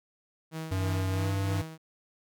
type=tone with tremolo; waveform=sawtooth; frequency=160 Hz; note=D#3; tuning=49 cents sharp; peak=-30 dBFS; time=0.51-1.78 s; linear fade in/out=50 ms; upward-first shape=sine; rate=3.1 Hz; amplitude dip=60%
type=tone with pitch glide; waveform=square; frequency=94.6 to 97.71 Hz; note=F#2 to G2; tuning=+39 to -5 cents; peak=-28 dBFS; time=0.71-1.62 s; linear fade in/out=10 ms; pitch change=+56 cents; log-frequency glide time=1.14-1.29 s
effects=none